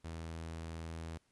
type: tone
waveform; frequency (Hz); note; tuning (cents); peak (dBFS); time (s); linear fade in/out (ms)
sawtooth; 81.8; E2; -13; -38; 0.04-1.18; 10
effects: pink hiss -75 dBFS RMS until 1.31 s + resampled to 24000 Hz